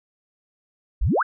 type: exponential sweep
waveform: sine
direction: up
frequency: 36.71 to 1720 Hz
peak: -17 dBFS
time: 1.01-1.23 s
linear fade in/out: 10 ms
effects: none